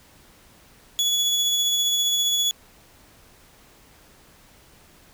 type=tone with tremolo; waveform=30% pulse; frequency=3400 Hz; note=G#7; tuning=40 cents sharp; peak=-16 dBFS; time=0.99-2.51 s; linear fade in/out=0 ms; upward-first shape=sine; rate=15 Hz; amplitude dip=25%; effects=pink hiss -53 dBFS RMS until 5.13 s